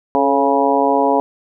harmonic tone with a mistuned harmonic, 138.59 Hz, C#3, in tune, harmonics 2 / 3 / 4 / 5 / 6 / 7, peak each -19 / -19 / -19 / -19 / -19 / -19 dBFS, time 0.15-1.2 s, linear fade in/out 0 ms, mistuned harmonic 3, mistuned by +56 cents, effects none

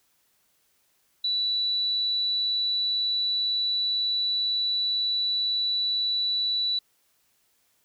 sine tone, 3951 Hz, B7, in tune, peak -23 dBFS, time 1.24-6.79 s, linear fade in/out 5 ms, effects white hiss -68 dBFS RMS until 7.84 s

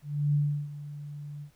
sine tone with ADSR envelope, 146.1 Hz, D3, 9 cents flat, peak -21 dBFS, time 0.02-1.51 s, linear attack 320 ms, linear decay 340 ms, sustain -16 dB, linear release 90 ms, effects pink hiss -66 dBFS RMS until 1.55 s

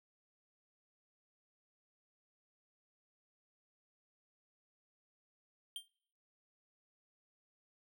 square tone with exponential decay, 3171 Hz, G7, 19 cents sharp, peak -38 dBFS, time 5.76-5.88 s, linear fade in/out 1 ms, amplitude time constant 25 ms, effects noise-tail reverb RT60 0.7 s tail -26 dB re dry

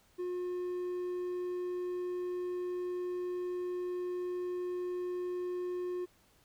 triangle tone, 358.9 Hz, F4, 47 cents sharp, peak -32 dBFS, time 0.18-6.06 s, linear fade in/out 20 ms, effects pink hiss -67 dBFS RMS until 6.44 s

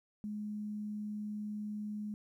sine tone, 210 Hz, G#3, 19 cents sharp, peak -37 dBFS, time 0.24-2.14 s, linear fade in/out 0 ms, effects 12-bit

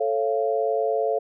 sine chord, A augmented, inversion none, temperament just, 440 / 550 / 687.5 Hz, A4 / C#5 / E#5, 0 / -14 / -27 cents, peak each -24 / -26 / -25 dBFS, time 0-1.19 s, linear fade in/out 10 ms, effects none

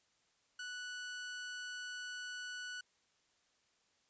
sawtooth tone, 1480 Hz, F#6, in tune, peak -39 dBFS, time 0.59-2.81 s, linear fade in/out 5 ms, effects white hiss -75 dBFS RMS until 4.09 s + resampled to 16000 Hz

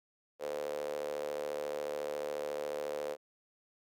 sawtooth tone with high-pass filter, 74.1 Hz, D2, 16 cents sharp, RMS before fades -38 dBFS, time 0.39-3.17 s, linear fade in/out 50 ms, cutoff 500 Hz, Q 8, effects none

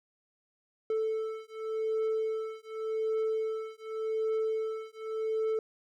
triangle beating tone pair, 439.6 / 440.47 Hz, A4 / A4, -2 / +2 cents, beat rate 0.87 Hz, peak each -31 dBFS, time 0.9-5.59 s, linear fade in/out 2 ms, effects none

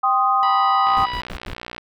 sine chord, C minor, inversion second, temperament equal, 784 / 1046.5 / 1244.5 Hz, G5 / C6 / Eb6, 0 / 0 / 0 cents, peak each -19 / -23 / -17 dBFS, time 0.03-1.06 s, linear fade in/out 10 ms
harmonic tone, 980 Hz, B5, 14 cents flat, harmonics 1 / 2 / 3 / 4 / 5, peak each -26 / -32 / -33 / -39 / -40 dBFS, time 0.43-1.21 s, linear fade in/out 0 ms
click train, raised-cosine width 0.3 ms, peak -16 dBFS, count 56, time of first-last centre 0.87-1.781 s, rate 60.4 Hz
brown noise bursts, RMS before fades -31 dBFS, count 4, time 0.97-1.535 s, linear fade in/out 0 ms, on 73 ms, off 91 ms
effects none

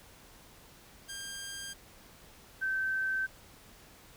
10% pulse / sine tone pair in turn, 1600 / 1546.4 Hz, G6 / G6, +35 / -24 cents, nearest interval minor second, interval 59 cents, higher first, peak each -31 / -29 dBFS, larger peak second, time 1.08-1.74 / 2.61-3.27 s, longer neither, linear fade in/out 20 ms, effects pink hiss -56 dBFS RMS until 4.16 s

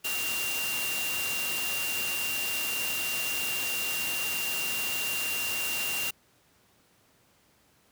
sine tone in noise, 2775 Hz, F7, 12 cents flat, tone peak -31 dBFS, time 0.04-6.11 s, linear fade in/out 10 ms, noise white, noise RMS -33 dBFS, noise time 0.04-6.11 s, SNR -1 dB, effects pink hiss -64 dBFS RMS until 7.91 s + high-pass 80 Hz 12 dB/octave

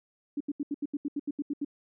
sine tone bursts, 288.6 Hz, D4, 30 cents flat, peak -28 dBFS, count 12, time 0.37-1.648 s, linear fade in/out 5 ms, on 35 ms, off 78 ms, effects none

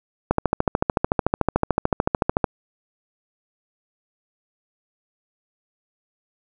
click train, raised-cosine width 1 ms, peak -3 dBFS, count 30, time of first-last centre 0.31-2.442 s, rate 13.6 Hz, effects none

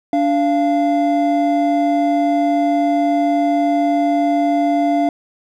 triangle tone pair together, 290.6 / 689 Hz, D4 / F5, -18 / -24 cents, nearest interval octave + minor third, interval 1494 cents, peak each -14 dBFS, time 0.13-5.09 s, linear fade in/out 2 ms, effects none

